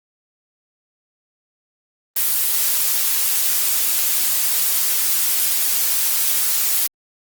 blue noise, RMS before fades -18 dBFS, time 2.16-6.87 s, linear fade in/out 5 ms, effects Opus 24 kbps

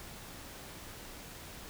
silence, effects pink hiss -48 dBFS RMS until 1.69 s

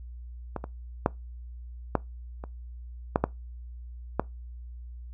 clicks, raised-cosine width 1 ms, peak -17 / -21 / -7 / -8 / -24 / -7 / -8 / -9 dBFS, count 8, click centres 0.563 / 0.641 / 1.061 / 1.953 / 2.439 / 3.159 / 3.24 / 4.196 s, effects noise-tail reverb RT60 0.2 s tail -22 dB re dry + added 60 Hz sine -39 dBFS peak until 5.13 s

